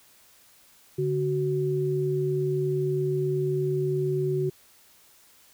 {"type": "tone pair together", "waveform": "sine", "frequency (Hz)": [144.2, 372.7], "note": ["D3", "F#4"], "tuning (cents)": [-31, 13], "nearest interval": "octave + major third", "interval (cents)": 1644, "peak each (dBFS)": [-27, -25], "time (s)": [0.98, 4.5], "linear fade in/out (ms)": 10, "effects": ["white hiss -57 dBFS RMS until 5.53 s"]}